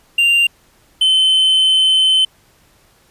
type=tone pair in turn; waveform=triangle; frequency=2784 / 3065 Hz; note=F7 / G7; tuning=-6 / -40 cents; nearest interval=major second; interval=166 cents; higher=second; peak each=-8 dBFS; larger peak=neither; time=0.18-0.47 / 1.01-2.25 s; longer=second; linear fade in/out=5 ms; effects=pink hiss -53 dBFS RMS until 3.1 s + resampled to 32000 Hz